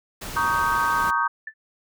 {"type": "noise", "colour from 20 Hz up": "pink", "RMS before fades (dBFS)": -34, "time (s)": [0.21, 1.11], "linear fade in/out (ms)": 10}
{"type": "chord", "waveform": "sine", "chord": "Eb dominant seventh", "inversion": "second", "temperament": "just", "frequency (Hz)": [933.4, 1120.1, 1244.5, 1555.6], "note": ["Bb5", "Db6", "Eb6", "G6"], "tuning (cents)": [2, 18, 0, -14], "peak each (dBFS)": -25, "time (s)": [0.36, 1.28], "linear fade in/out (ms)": 10}
{"type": "tone with exponential decay", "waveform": "sine", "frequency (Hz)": 1761, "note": "A6", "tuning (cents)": 1, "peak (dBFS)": -27, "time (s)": [1.47, 1.54], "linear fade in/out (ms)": 5, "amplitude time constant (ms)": 15}
{"effects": []}